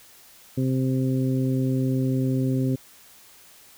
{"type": "harmonic tone", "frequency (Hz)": 130.81, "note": "C3", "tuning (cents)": 0, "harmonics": [1, 2, 3, 4], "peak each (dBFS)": [-23, -24, -32, -36], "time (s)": [0.57, 2.76], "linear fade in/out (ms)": 10, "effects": ["white hiss -51 dBFS RMS until 3.77 s"]}